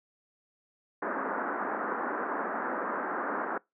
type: band-pass noise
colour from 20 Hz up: white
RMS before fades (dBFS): -33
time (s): 1.02-3.58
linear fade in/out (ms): 5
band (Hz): 210 to 1600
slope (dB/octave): 48
effects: noise-tail reverb RT60 0.2 s tail -25 dB re dry